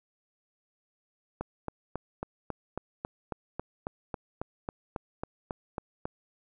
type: click train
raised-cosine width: 1 ms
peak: -19 dBFS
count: 18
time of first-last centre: 1.41-6.055 s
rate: 3.66 Hz
effects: none